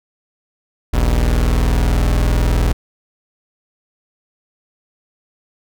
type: tone pair together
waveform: 35% pulse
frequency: 40.01 / 60.1 Hz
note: D#1 / B1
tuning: +49 / -46 cents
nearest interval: perfect fifth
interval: 705 cents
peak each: -13 / -14 dBFS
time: 0.93-2.73 s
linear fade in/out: 10 ms
effects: none